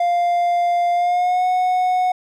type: tone with pitch glide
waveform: triangle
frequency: 699 to 733.3 Hz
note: F5 to F#5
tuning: +1 to -16 cents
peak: -13 dBFS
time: 0-2.12 s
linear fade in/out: 5 ms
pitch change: +83 cents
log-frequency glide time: 0.93-1.46 s
effects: none